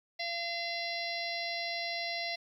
harmonic tone, 684 Hz, F5, 36 cents flat, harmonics 1 / 3 / 4 / 5 / 6 / 7 / 8, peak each -39 / -38 / -46 / -46 / -40 / -43 / -46 dBFS, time 0.19-2.36 s, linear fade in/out 10 ms, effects 11-bit

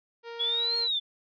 sawtooth tone, 466.2 Hz, A#4, in tune, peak -34 dBFS, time 0.23-0.89 s, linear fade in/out 50 ms
sine exponential two-way sweep, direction up then down, 3322 to 4300 to 3469 Hz, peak -25 dBFS, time 0.39-1 s, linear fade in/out 20 ms, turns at 0.78 s
effects resampled to 11025 Hz

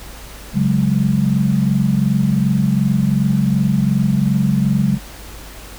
sine chord, C# suspended fourth, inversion none, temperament equal, 138.59 / 185 / 207.7 Hz, C#3 / F#3 / G#3, 0 / 0 / 0 cents, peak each -17 dBFS, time 0.53-4.99 s, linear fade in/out 50 ms, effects added 50 Hz sine -36 dBFS peak until 5.78 s + pink hiss -37 dBFS RMS until 5.78 s

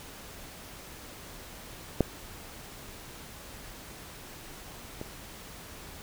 clicks, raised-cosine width 2 ms, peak -8 / -23 dBFS, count 2, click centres 2.007 / 5.014 s, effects pink hiss -46 dBFS RMS until 6.02 s

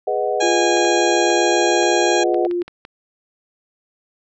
sine chord, G# minor seventh, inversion none, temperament equal, 415.3 / 493.9 / 622.3 / 740 Hz, G#4 / B4 / D#5 / F#5, 0 / 0 / 0 / 0 cents, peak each -23 dBFS, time 0.07-2.47 s, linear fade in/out 5 ms
harmonic tone, 820 Hz, G#5, 22 cents flat, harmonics 1 / 2 / 3 / 4 / 5 / 7 / 8 / 9, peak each -22 / -25 / -27 / -28 / -29 / -30 / -31 / -32 dBFS, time 0.4-2.24 s, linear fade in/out 10 ms
sine tone with pitch glide, 347.6 to 350.6 Hz, F4 to F4, -8 to +7 cents, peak -18 dBFS, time 0.42-2.63 s, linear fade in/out 10 ms, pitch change +15 cents, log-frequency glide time 1.37-1.99 s
clicks, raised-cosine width 0.3 ms, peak -20 dBFS, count 10, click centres 0.772 / 0.849 / 1.303 / 1.831 / 2.344 / 2.45 / 2.512 / 2.619 / 2.68 / 2.851 s
effects none

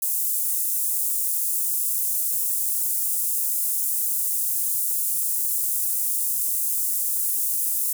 pink high-pass noise, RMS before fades -24 dBFS, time 0.02-7.93 s, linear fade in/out 5 ms, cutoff 9100 Hz, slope 24 dB/octave, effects none

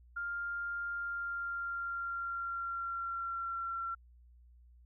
sine tone with pitch glide, 1400 to 1360.9 Hz, F6 to F6, +4 to -45 cents, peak -35 dBFS, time 0.16-3.95 s, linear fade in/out 10 ms, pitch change -49 cents, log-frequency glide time 0.92-3.75 s, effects added 60 Hz sine -57 dBFS peak until 4.85 s

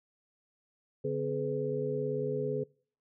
sine tone cluster, 142.5 / 252.7 / 423.1 / 501 Hz, C#3 / B3 / G#4 / B4, +48 / +40 / +32 / +25 cents, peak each -36 / -40 / -32 / -36 dBFS, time 1.04-2.64 s, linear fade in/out 10 ms, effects noise-tail reverb RT60 0.5 s tail -25 dB re dry

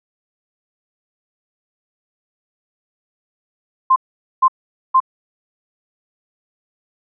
sine tone bursts, 1046.5 Hz, C6, in tune, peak -8 dBFS, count 3, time 3.9-5.003 s, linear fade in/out 10 ms, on 61 ms, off 460 ms, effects none

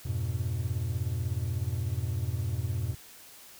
triangle chord, F diminished, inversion none, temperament equal, 87.31 / 103.83 / 123.47 Hz, F2 / Ab2 / Cb3, 0 / 0 / 0 cents, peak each -31 dBFS, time 0.05-2.95 s, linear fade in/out 10 ms, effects white hiss -51 dBFS RMS until 3.59 s

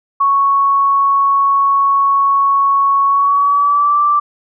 sine tone with pitch glide, 1108.7 to 1171.9 Hz, C#6 to D6, 0 to -4 cents, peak -9 dBFS, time 0.2-4.2 s, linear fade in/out 10 ms, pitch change +96 cents, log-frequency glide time 3.06-4.01 s, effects none

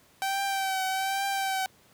sawtooth tone with vibrato, 773 Hz, G5, 24 cents flat, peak -23 dBFS, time 0.22-1.66 s, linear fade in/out 0 ms, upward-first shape triangle, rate 1.2 Hz, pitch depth 40 cents each way, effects pink hiss -60 dBFS RMS until 1.93 s + high-pass 80 Hz 12 dB/octave

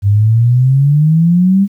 sine exponential sweep, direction up, 98.4 to 202.1 Hz, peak -6 dBFS, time 0.02-1.68 s, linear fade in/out 50 ms, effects 8-bit

